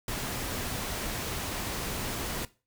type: noise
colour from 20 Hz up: pink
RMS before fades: -34 dBFS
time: 0.08-2.45 s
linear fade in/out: 2 ms
effects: noise-tail reverb RT60 0.3 s tail -18 dB re dry